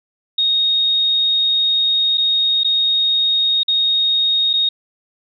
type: tone with dropouts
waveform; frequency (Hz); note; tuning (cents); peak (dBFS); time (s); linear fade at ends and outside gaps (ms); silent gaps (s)
sine; 3729; A#7; 0; -13; 0.38-4.69; 5; 2.174-2.179 / 2.635-2.645 / 3.633-3.681 / 4.532-4.536
effects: none